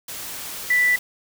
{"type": "tone in noise", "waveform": "sine", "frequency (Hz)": 1975.5, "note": "B6", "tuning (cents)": 0, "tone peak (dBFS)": -15, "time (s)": [0.7, 0.96], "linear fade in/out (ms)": 5, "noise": "white", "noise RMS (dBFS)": -33, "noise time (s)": [0.08, 0.99], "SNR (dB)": 15, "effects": []}